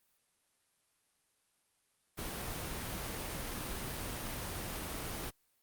pink noise, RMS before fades -40 dBFS, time 2.17-5.31 s, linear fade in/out 20 ms, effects white hiss -75 dBFS RMS until 5.62 s + Opus 32 kbps

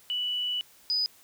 sine tone pair in turn, 2960 / 4978 Hz, F#7 / D#8, 0 / 0 cents, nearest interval major sixth, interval 900 cents, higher second, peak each -27 / -24 dBFS, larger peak second, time 0.1-0.61 / 0.9-1.06 s, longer first, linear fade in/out 0 ms, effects white hiss -57 dBFS RMS until 1.23 s

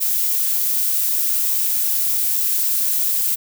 violet noise, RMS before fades -19 dBFS, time 0-3.36 s, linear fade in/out 20 ms, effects none

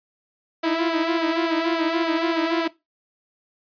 sawtooth tone with flanger, 329.6 Hz, E4, in tune, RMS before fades -22 dBFS, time 0.63-2.68 s, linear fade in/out 10 ms, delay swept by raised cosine 1.6 to 7.6 ms, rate 3.5 Hz, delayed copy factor +0.55, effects noise-tail reverb RT60 0.2 s tail -18 dB re dry + resampled to 11025 Hz

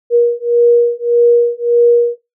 sine beating tone pair, 474.6 / 476.3 Hz, A#4 / A#4, +31 / +37 cents, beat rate 1.7 Hz, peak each -11 dBFS, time 0.1-2.18 s, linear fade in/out 50 ms, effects noise-tail reverb RT60 0.2 s tail -17 dB re dry

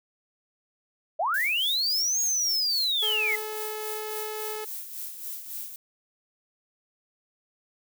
sine linear two-way sweep, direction up then down, 577 to 6645 to 2000 Hz, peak -23 dBFS, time 1.19-3.36 s, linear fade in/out 10 ms, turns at 2.21 s
violet noise with tremolo, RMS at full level -35 dBFS, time 1.34-5.76 s, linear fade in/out 2 ms, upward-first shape sine, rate 3.6 Hz, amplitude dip 55%
sawtooth tone, 430.2 Hz, A4, 39 cents flat, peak -29 dBFS, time 3.02-4.65 s, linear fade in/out 10 ms
effects none

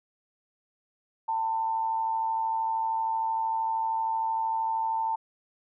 sine tone with amplitude modulation, 895 Hz, A5, 29 cents sharp, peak -23 dBFS, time 1.28-5.16 s, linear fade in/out 10 ms, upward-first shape sine, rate 113 Hz, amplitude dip 50%, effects none

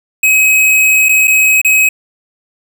square tone with dropouts, 2544 Hz, D#7, 38 cents sharp, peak -7 dBFS, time 0.23-1.89 s, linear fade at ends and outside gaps 5 ms, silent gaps 1.087-1.091 / 1.274-1.278 / 1.616-1.647 s, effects none

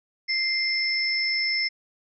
sine tone pair together, 2093 / 5274 Hz, C7 / E8, 0 / 0 cents, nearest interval octave + major third, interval 1600 cents, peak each -25 dBFS, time 0.28-1.69 s, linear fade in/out 20 ms, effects none

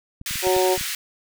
clicks, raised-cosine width 5 ms, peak -24 dBFS, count 7, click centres 0.214 / 0.31 / 0.357 / 0.47 / 0.565 / 0.778 / 0.811 s
pink high-pass noise, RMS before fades -28 dBFS, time 0.26-0.95 s, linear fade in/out 2 ms, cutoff 1700 Hz, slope 24 dB/octave
harmonic tone, 185 Hz, F#3, in tune, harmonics 2 / 3 / 4 / 5, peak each -19 / -23 / -25 / -27 dBFS, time 0.42-0.78 s, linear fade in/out 50 ms
effects none

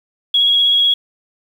sine tone with vibrato, 3321 Hz, G#7, 1 cent flat, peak -10 dBFS, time 0.34-0.94 s, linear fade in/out 5 ms, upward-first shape triangle, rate 16 Hz, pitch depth 19 cents each way, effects 7-bit

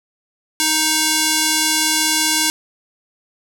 square tone with band-pass filter, 312.7 Hz, D#4, 9 cents sharp, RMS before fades -17 dBFS, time 0.6-2.5 s, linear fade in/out 0 ms, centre 7300 Hz, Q 0.78, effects none

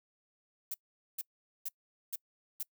violet noise bursts, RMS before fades -37 dBFS, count 5, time 0.71-2.63 s, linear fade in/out 5 ms, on 32 ms, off 440 ms, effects noise-tail reverb RT60 0.1 s tail -25 dB re dry

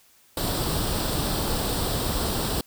pink noise with comb filter, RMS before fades -26 dBFS, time 0.37-2.61 s, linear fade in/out 2 ms, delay 0.23 ms, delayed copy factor +0.6, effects white hiss -58 dBFS RMS until 2.66 s

